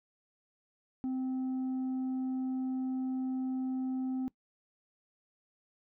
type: tone with tanh clipping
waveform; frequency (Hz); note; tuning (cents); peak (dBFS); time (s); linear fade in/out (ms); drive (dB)
sine; 259.4; C4; -15; -32; 1.04-4.28; 0; 3
effects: noise-tail reverb RT60 0.1 s tail -21 dB re dry